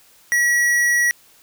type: tone with hard clipping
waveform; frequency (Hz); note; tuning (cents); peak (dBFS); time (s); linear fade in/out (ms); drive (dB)
sine; 1925; B6; -45; -16; 0.32-1.11; 0; 13
effects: white hiss -52 dBFS RMS until 1.42 s